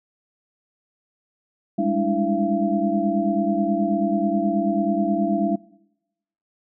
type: tone cluster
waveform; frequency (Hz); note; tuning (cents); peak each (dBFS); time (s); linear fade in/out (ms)
sine; 199.3 / 208.6 / 290.2 / 326.8 / 680; G3 / G#3 / D4 / E4 / F5; +29 / +8 / -21 / -15 / -46; -25; 1.78-5.56; 10
effects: noise-tail reverb RT60 0.9 s tail -22 dB re dry